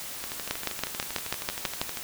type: two click trains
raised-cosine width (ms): 0.2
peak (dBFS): -9 / -16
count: 9 / 23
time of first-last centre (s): 0.51-1.815 / 0.24-1.972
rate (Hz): 6.13 / 12.7
effects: white hiss -38 dBFS RMS until 2.03 s